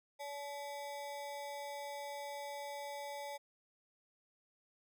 square ring-modulated tone, 714 Hz, F5, 38 cents sharp, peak -40 dBFS, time 0.19-3.38 s, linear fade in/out 20 ms, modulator 144 Hz, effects none

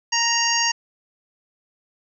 harmonic tone, 932.3 Hz, A#5, in tune, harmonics 1 / 2 / 3 / 5 / 6 / 7, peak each -25 / -25 / -25 / -25 / -25 / -25 dBFS, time 0.12-0.72 s, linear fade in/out 10 ms, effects none

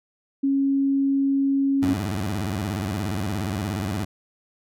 sine tone, 274.7 Hz, C#4, 16 cents flat, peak -18 dBFS, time 0.43-1.94 s, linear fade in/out 10 ms
20% pulse tone with vibrato, 98.5 Hz, G2, 9 cents sharp, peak -20 dBFS, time 1.82-4.05 s, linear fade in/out 10 ms, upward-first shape square, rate 17 Hz, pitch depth 160 cents each way
effects none

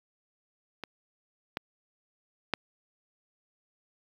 clicks, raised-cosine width 0.3 ms, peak -21 / -15 / -10 dBFS, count 3, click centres 0.837 / 1.571 / 2.537 s, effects high-pass 100 Hz 12 dB/octave + 8-bit

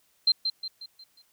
sine tone with echo, 4142 Hz, C8, 18 cents flat, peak -17 dBFS, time 0.27-0.32 s, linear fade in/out 5 ms, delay 180 ms, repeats 5, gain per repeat -7 dB, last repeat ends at 1.22 s, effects white hiss -67 dBFS RMS until 1.32 s

